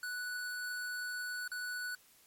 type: tone with dropouts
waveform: square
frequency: 1480 Hz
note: F#6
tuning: in tune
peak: -38 dBFS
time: 0.03-1.95 s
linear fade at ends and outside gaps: 2 ms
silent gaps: 1.478-1.516 s
effects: white hiss -64 dBFS RMS until 2.26 s + MP3 64 kbps